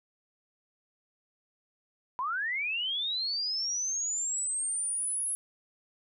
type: linear sweep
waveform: sine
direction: up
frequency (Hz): 967 to 10800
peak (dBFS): -29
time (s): 2.19-5.35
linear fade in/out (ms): 0
effects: none